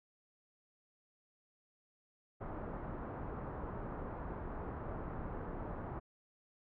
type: low-pass noise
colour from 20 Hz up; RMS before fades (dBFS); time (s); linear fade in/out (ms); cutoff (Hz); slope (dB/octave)
pink; -43; 2.4-6; 20; 1300; 24
effects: none